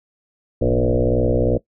sine tone with frequency modulation, 290.8 Hz, D4, 17 cents flat, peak -14 dBFS, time 0.61-1.58 s, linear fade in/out 10 ms, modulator 62.7 Hz, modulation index 4.6, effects noise-tail reverb RT60 0.1 s tail -20 dB re dry

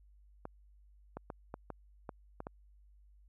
clicks, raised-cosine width 1 ms, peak -27 dBFS, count 8, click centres 0.454 / 1.17 / 1.302 / 1.541 / 1.703 / 2.092 / 2.404 / 2.469 s, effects added 50 Hz sine -59 dBFS peak until 3.28 s

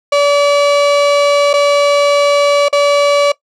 35% pulse tone with dropouts, 574 Hz, D5, 40 cents flat, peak -6 dBFS, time 0.12-3.32 s, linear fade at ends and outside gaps 5 ms, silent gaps 1.532-1.537 / 2.685-2.727 s, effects noise-tail reverb RT60 0.1 s tail -20 dB re dry + low-pass 6000 Hz 12 dB/octave

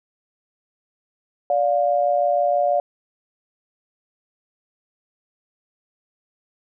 sine tone pair together, 580.8 / 707 Hz, D5 / F5, -19 / +21 cents, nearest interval minor third, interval 340 cents, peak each -19 dBFS, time 1.5-2.8 s, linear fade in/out 2 ms, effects none

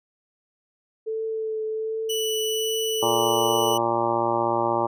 sine tone with vibrato, 440 Hz, A4, in tune, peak -25 dBFS, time 1.06-3.76 s, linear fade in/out 20 ms, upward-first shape triangle, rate 1.3 Hz, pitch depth 18 cents each way
sawtooth tone, 2960 Hz, F#7, in tune, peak -23 dBFS, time 2.09-3.78 s, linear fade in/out 10 ms
harmonic tone, 116.54 Hz, A#2, in tune, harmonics 1 / 2 / 3 / 4 / 5 / 6 / 7 / 8 / 9 / 10, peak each -36 / -35 / -27 / -34 / -27 / -35 / -27 / -27 / -32 / -31 dBFS, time 3.02-4.87 s, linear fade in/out 10 ms
effects none

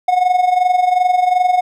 triangle tone with amplitude modulation, 728 Hz, F#5, 28 cents flat, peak -6 dBFS, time 0.08-1.61 s, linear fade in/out 5 ms, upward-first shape sine, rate 22.7 Hz, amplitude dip 70%, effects none

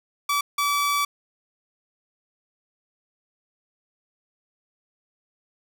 sawtooth tone bursts at uneven times, 1151 Hz, D6, 35 cents flat, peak -17 dBFS, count 2, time 0.29-0.41 / 0.58-1.05 s, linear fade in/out 5 ms, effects none

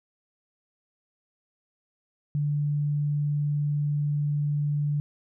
sine tone, 146.6 Hz, D3, 3 cents flat, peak -23 dBFS, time 2.35-5 s, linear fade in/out 0 ms, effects none

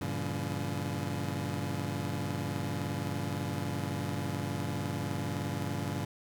25% pulse chord, G diminished seventh, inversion none, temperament just, 98 / 117.6 / 141.12 / 169.34 Hz, G2 / Bb2 / Db3 / Fb3, 0 / +16 / +31 / +47 cents, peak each -33 / -37 / -33 / -37 dBFS, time 0.01-6.05 s, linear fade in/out 5 ms, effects none

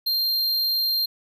square tone, 4186 Hz, C8, in tune, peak -21 dBFS, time 0.06-1.06 s, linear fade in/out 10 ms, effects none

